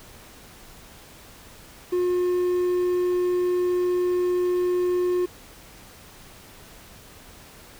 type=tone with quantisation; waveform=triangle; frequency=358.5 Hz; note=F4; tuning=45 cents sharp; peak=-18 dBFS; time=1.92-5.26 s; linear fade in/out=10 ms; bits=8; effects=pink hiss -47 dBFS RMS until 7.79 s